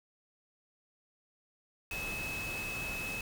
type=tone in noise; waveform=sine; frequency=2583 Hz; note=E7; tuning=36 cents flat; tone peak=-37 dBFS; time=1.91-3.21 s; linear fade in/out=2 ms; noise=pink; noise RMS=-42 dBFS; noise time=1.91-3.21 s; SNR=+2 dB; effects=none